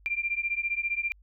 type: beating tone pair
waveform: sine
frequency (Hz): 2370 / 2385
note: D7 / D7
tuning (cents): +15 / +26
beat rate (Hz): 15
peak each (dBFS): -30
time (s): 0.06-1.12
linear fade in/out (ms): 0
effects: added 50 Hz sine -54 dBFS peak until 1.22 s